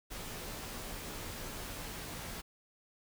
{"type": "noise with comb filter", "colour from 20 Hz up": "pink", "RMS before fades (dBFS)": -43, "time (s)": [0.1, 2.42], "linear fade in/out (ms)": 20, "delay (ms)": 15, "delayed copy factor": -0.5, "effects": []}